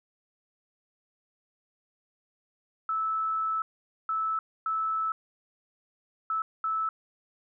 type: tone bursts at uneven times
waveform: sine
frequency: 1309 Hz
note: E6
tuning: 13 cents flat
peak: -26 dBFS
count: 5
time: 2.89-3.62 / 4.09-4.39 / 4.66-5.12 / 6.3-6.42 / 6.64-6.89 s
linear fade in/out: 2 ms
effects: none